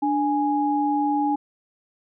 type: tone pair together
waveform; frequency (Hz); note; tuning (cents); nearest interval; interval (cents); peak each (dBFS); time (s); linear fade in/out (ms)
sine; 293.5 / 830.1; D4 / G#5; -1 / -1; octave + tritone; 1800; -22; 0.02-1.36; 10
effects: none